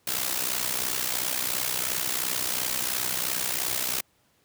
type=noise with amplitude modulation; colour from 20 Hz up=white; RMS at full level=-25 dBFS; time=0.07-4.01 s; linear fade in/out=5 ms; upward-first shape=sine; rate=62.9 Hz; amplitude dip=75%; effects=pink hiss -66 dBFS RMS until 4.44 s + high-pass 80 Hz 12 dB/octave